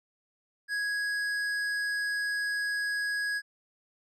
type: tone with hard clipping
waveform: triangle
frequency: 1661.2 Hz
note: G#6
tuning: in tune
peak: -30 dBFS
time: 0.68-3.42 s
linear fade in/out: 50 ms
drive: 13 dB
effects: none